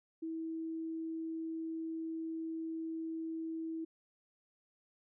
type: tone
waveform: sine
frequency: 324.3 Hz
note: E4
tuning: 28 cents flat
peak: -37 dBFS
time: 0.22-3.85 s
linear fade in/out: 10 ms
effects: none